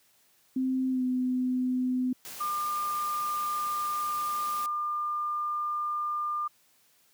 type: tone with pitch glide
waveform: sine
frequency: 260 to 253.5 Hz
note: C4 to B3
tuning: -11 to +45 cents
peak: -25 dBFS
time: 0.56-2.13 s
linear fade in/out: 5 ms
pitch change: -44 cents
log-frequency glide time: 0.9-1.03 s
type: noise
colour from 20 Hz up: white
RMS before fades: -42 dBFS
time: 2.25-4.66 s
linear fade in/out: 0 ms
type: tone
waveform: sine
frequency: 1200 Hz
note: D6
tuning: 37 cents sharp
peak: -28 dBFS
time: 2.4-6.48 s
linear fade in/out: 10 ms
effects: white hiss -65 dBFS RMS until 7.13 s + high-pass 80 Hz 12 dB/octave